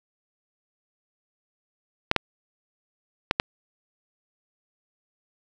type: clicks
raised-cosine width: 0.3 ms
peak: -3 dBFS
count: 4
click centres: 2.114 / 2.163 / 3.311 / 3.399 s
effects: none